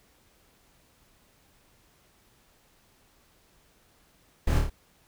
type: noise with echo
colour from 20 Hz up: brown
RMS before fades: -23 dBFS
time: 4.47-4.59 s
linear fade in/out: 5 ms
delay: 27 ms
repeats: 4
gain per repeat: -3 dB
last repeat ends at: 4.698 s
effects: pink hiss -63 dBFS RMS until 5.07 s